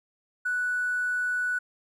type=tone with hard clipping; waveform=triangle; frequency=1480 Hz; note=F#6; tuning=in tune; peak=-25 dBFS; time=0.45-1.59 s; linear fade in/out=10 ms; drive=3 dB; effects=none